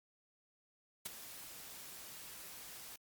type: noise with ADSR envelope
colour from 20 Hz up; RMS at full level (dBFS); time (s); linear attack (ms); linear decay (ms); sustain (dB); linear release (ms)
white; -40; 1.05-2.96; 10; 17; -11; 3
effects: Opus 48 kbps